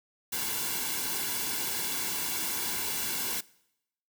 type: noise with comb filter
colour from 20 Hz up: white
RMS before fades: -32 dBFS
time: 0.32-3.41 s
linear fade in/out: 10 ms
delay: 1.6 ms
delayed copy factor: -0.65
effects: noise-tail reverb RT60 0.8 s tail -22 dB re dry